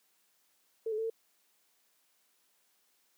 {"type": "tone with pitch steps", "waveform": "sine", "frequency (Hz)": [448.2, 428.4, 446.2, 451.7], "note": ["A4", "A4", "A4", "A4"], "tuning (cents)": [32, -46, 24, 45], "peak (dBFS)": -31, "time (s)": [0.86, 1.1], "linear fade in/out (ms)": 5, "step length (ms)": 60, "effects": ["white hiss -72 dBFS RMS until 3.17 s", "high-pass 200 Hz 12 dB/octave"]}